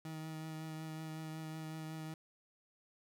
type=tone with vibrato; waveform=30% pulse; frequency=158 Hz; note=D#3; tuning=27 cents sharp; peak=-40 dBFS; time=0.05-2.14 s; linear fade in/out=2 ms; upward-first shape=triangle; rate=5.4 Hz; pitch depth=18 cents each way; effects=none